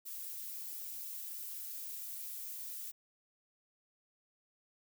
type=noise with flanger; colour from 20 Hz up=violet; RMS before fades=-44 dBFS; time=0.05-2.92 s; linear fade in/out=20 ms; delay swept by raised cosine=1.8 to 6.8 ms; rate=1.5 Hz; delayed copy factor=-0.55; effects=none